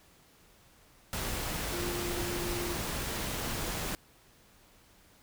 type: tone in noise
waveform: sine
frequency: 350 Hz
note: F4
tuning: 4 cents sharp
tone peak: -36 dBFS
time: 1.73-2.77 s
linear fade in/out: 0 ms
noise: pink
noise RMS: -35 dBFS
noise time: 1.13-3.95 s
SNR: -4 dB
effects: pink hiss -61 dBFS RMS until 5.22 s